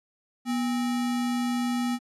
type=tone with sample-and-hold; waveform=sine; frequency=243.4 Hz; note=B3; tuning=25 cents flat; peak=-24 dBFS; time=0.45-1.99 s; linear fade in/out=50 ms; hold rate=1050 Hz; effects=low-pass 11000 Hz 12 dB/octave